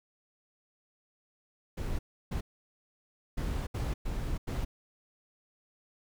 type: noise bursts at uneven times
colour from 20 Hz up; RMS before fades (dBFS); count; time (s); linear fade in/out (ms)
brown; -33; 6; 1.77-1.99 / 2.31-2.41 / 3.37-3.67 / 3.74-3.94 / 4.05-4.38 / 4.47-4.65; 10
effects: none